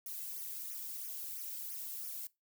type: noise with flanger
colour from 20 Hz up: violet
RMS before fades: -43 dBFS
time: 0.06-2.27 s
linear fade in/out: 2 ms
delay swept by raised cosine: 0.24 to 1.74 ms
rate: 3 Hz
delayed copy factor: -0.95
effects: noise-tail reverb RT60 0.2 s tail -21 dB re dry